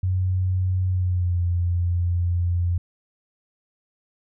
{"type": "tone with pitch glide", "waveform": "sine", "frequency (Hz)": [92.5, 87.51], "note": ["F#2", "F2"], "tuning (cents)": [0, 4], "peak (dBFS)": -19, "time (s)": [0.03, 2.78], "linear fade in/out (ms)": 5, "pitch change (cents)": -96, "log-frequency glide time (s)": [0.89, 1.41], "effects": []}